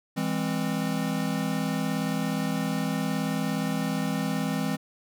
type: chord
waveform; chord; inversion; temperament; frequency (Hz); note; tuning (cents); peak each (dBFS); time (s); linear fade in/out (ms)
square; E augmented; none; equal with one note detuned; 164.81 / 204.1 / 261.6; E3 / G#3 / B#3; 0 / -30 / 0; -31; 0.16-4.77; 20
effects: none